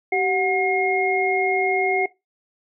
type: tone cluster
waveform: sine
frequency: 383.7 / 733 / 2143 Hz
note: G4 / F#5 / C7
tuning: -37 / -16 / +41 cents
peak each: -22 dBFS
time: 0.12-2.06 s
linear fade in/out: 5 ms
effects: noise-tail reverb RT60 0.2 s tail -19 dB re dry